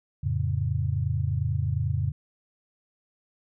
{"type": "chord", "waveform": "sine", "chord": "F augmented", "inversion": "none", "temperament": "equal", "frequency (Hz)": [87.31, 110, 138.59], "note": ["F2", "A2", "C#3"], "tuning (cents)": [0, 0, 0], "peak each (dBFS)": -28, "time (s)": [0.23, 2.12], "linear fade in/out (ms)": 10, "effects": []}